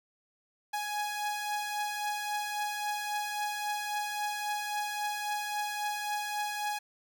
sawtooth beating tone pair, 833 / 836.7 Hz, G#5 / G#5, +5 / +13 cents, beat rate 3.7 Hz, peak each -29 / -36 dBFS, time 0.73-6.79 s, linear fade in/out 10 ms, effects none

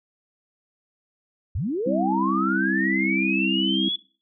sine linear sweep, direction up, 62 to 3433 Hz, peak -23 dBFS, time 1.55-3.96 s, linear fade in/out 5 ms
harmonic tone, 65.41 Hz, C2, in tune, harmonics 3 / 4 / 5, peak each -26 / -26 / -26 dBFS, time 1.86-3.89 s, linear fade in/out 5 ms
effects noise-tail reverb RT60 0.4 s tail -22 dB re dry

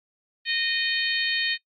harmonic tone, 617 Hz, D#5, 15 cents flat, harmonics 3 / 4 / 5 / 6 / 7, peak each -27 / -28 / -29 / -30 / -30 dBFS, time 0.45-1.58 s, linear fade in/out 50 ms, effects noise-tail reverb RT60 0.1 s tail -22 dB re dry + MP3 32 kbps

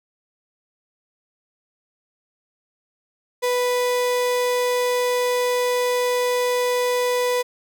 35% pulse tone, 493.9 Hz, B4, in tune, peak -17 dBFS, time 3.42-7.43 s, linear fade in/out 20 ms, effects none

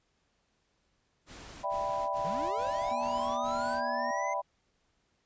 pink noise bursts, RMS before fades -48 dBFS, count 6, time 1.26-3.82 s, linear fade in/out 50 ms, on 400 ms, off 32 ms
sine chord, E minor seventh, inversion third, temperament equal, 587.3 / 659.3 / 784 / 987.8 Hz, D5 / E5 / G5 / B5, 0 / 0 / 0 / 0 cents, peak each -36 / -37 / -36 / -33 dBFS, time 1.63-4.42 s, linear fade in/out 20 ms
square linear sweep, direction up, 138.59 to 2093 Hz, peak -39 dBFS, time 2.24-4.34 s, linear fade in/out 10 ms
triangle tone, 240.8 Hz, B3, 44 cents flat, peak -39 dBFS, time 2.91-4.11 s, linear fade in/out 2 ms
effects pink hiss -74 dBFS RMS until 5.25 s + resampled to 16000 Hz

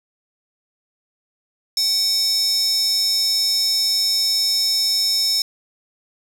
square tone with high-pass filter, 757 Hz, F#5, 39 cents sharp, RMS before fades -19 dBFS, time 1.77-5.42 s, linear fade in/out 2 ms, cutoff 5100 Hz, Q 7.1, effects none

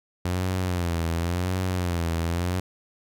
sawtooth tone with vibrato, 87.8 Hz, F2, 10 cents sharp, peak -20 dBFS, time 0.25-2.6 s, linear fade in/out 5 ms, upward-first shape sine, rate 0.92 Hz, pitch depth 100 cents each way, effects none

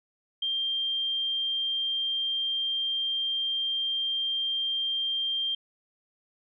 sine tone, 3180 Hz, G7, 24 cents sharp, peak -26 dBFS, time 0.42-5.55 s, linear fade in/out 5 ms, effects none

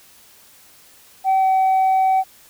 sine tone with pitch glide, 766 to 760.7 Hz, G5 to F#5, -40 to +48 cents, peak -11 dBFS, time 1.24-2.24 s, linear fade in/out 50 ms, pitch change -12 cents, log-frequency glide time 1.4-1.45 s, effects tanh soft clip ceiling -12 dBFS + white hiss -49 dBFS RMS until 2.49 s

